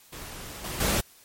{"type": "noise with level steps", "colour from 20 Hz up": "pink", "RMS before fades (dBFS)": [-40, -34, -25], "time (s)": [0.12, 1.01], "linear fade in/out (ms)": 10, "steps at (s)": [0.64, 0.8], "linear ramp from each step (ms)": 5, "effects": ["white hiss -55 dBFS RMS until 1.24 s", "MP3 64 kbps"]}